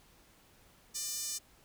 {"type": "tone with high-pass filter", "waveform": "sawtooth", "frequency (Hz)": 599, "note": "D5", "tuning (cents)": 34, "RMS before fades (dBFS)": -38, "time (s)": [0.94, 1.39], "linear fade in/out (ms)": 20, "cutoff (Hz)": 6300, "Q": 2.2, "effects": ["pink hiss -63 dBFS RMS until 1.64 s"]}